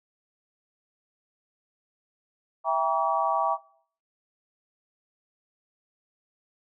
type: chord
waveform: sine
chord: E diminished seventh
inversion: none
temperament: just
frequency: 659.3 / 791.1 / 949.3 / 1139.2 Hz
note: E5 / G5 / Bb5 / Db6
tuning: 0 / +16 / +31 / +47 cents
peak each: -27 dBFS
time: 2.64-3.58 s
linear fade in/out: 50 ms
effects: noise-tail reverb RT60 0.5 s tail -19 dB re dry